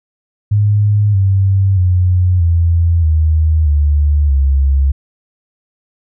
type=tone with pitch steps; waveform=sine; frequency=103.83 / 96.88 / 90.39 / 84.34 / 78.69 / 73.42 / 68.5 Hz; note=G#2 / G2 / F#2 / E2 / D#2 / D2 / C#2; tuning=0 / -20 / -40 / +40 / +20 / 0 / -20 cents; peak=-8 dBFS; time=0.51-4.92 s; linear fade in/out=10 ms; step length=630 ms; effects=none